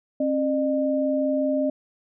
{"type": "tone pair together", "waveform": "sine", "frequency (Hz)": [269.1, 605.7], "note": ["C4", "D#5"], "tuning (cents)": [49, -47], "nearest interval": "octave + major second", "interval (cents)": 1404, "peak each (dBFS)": -23, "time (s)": [0.2, 1.7], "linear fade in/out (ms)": 5, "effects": []}